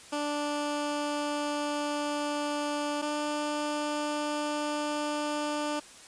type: tone pair in turn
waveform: 15% pulse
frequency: 293.5 / 297.1 Hz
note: D4 / D4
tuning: -1 / +20 cents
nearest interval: unison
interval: 21 cents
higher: second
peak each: -23 dBFS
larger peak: neither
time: 0.12-3.02 / 3.02-5.8 s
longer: first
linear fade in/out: 10 ms
effects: white hiss -50 dBFS RMS until 6.07 s + resampled to 22050 Hz